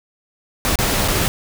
pink noise with dropouts, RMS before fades -18 dBFS, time 0.65-1.28 s, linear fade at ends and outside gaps 0 ms, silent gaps 0.756-0.788 / 1.078-1.083 s, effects none

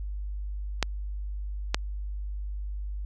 clicks, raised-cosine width 0.2 ms, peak -6 dBFS, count 2, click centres 0.827 / 1.745 s, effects added 50 Hz sine -31 dBFS peak until 3.05 s

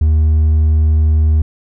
sine tone with hard clipping, 77.78 Hz, D#2, in tune, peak -9 dBFS, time 0.01-1.42 s, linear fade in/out 5 ms, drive 2 dB, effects none

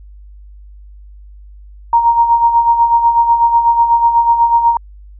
sine tone with tremolo, 934 Hz, A#5, 3 cents sharp, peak -5 dBFS, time 1.93-4.77 s, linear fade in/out 2 ms, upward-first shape sine, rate 8.1 Hz, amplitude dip 60%, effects added 50 Hz sine -34 dBFS peak until 5.19 s

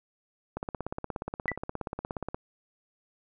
click train, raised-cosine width 1 ms, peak -19 dBFS, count 31, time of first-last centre 0.57-2.345 s, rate 16.9 Hz
sine tone with exponential decay, 1975.5 Hz, B6, in tune, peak -22 dBFS, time 1.48-1.56 s, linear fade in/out 0 ms, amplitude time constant 17 ms
effects none

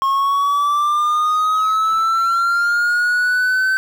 triangle linear sweep, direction up, 1079 to 1539 Hz, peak -12 dBFS, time 0.02-3.77 s, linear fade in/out 0 ms, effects 7-bit

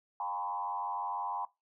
sine tone with frequency modulation, 907 Hz, A#5, 48 cents flat, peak -33 dBFS, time 0.2-1.45 s, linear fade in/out 2 ms, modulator 93.9 Hz, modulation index 1.5, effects noise-tail reverb RT60 0.2 s tail -20 dB re dry

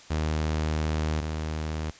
sawtooth tone pair in turn, 77.6 / 77.93 Hz, D#2 / D#2, -4 / +3 cents, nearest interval unison, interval 7 cents, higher second, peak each -21 / -25 dBFS, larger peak first, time 0.1-1.21 / 1.21-1.91 s, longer first, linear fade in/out 10 ms, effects white hiss -50 dBFS RMS until 1.99 s + resampled to 16000 Hz

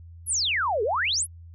sine exponential two-way sweep, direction down then up, 11870 to 397.1 to 11870 Hz, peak -22 dBFS, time 0.26-1.27 s, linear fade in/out 50 ms, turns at 0.83 s, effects added 84 Hz sine -42 dBFS peak until 1.54 s

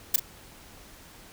blue noise with echo, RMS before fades -19 dBFS, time 0.14-0.16 s, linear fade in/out 5 ms, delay 37 ms, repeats 1, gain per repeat -9 dB, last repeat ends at 0.197 s, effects pink hiss -50 dBFS RMS until 1.32 s

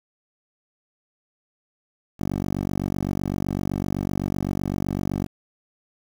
10% pulse tone with band-pass filter, 47.86 Hz, G1, 41 cents flat, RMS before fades -26 dBFS, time 2.19-5.27 s, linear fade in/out 20 ms, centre 230 Hz, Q 0.71, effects 7-bit

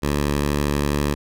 10% pulse tone with vibrato, 72.4 Hz, D2, 24 cents flat, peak -11 dBFS, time 0.02-1.15 s, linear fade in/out 20 ms, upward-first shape sine, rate 2.3 Hz, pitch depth 8 cents each way, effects none

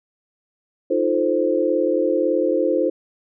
sine chord, F dominant seventh, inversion third, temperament equal, 311.1 / 349.2 / 440 / 523.3 Hz, Eb4 / F4 / A4 / C5, 0 / 0 / 0 / 0 cents, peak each -23 / -22 / -24 / -20 dBFS, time 0.9-2.9 s, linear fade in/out 10 ms, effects none

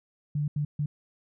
sine tone bursts at uneven times, 147.4 Hz, D3, 7 cents sharp, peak -25 dBFS, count 3, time 0.35-0.48 / 0.56-0.65 / 0.79-0.86 s, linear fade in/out 5 ms, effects none

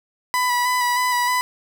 30% pulse tone with vibrato, 987.8 Hz, B5, in tune, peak -15 dBFS, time 0.34-1.41 s, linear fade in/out 0 ms, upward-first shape square, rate 3.2 Hz, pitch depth 19 cents each way, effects none

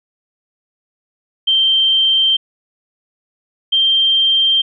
sine tone pair in turn, 3138 / 3160 Hz, G7 / G7, +1 / +13 cents, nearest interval unison, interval 12 cents, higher second, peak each -10 dBFS, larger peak neither, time 1.47-2.37 / 3.72-4.62 s, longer neither, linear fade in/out 10 ms, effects none

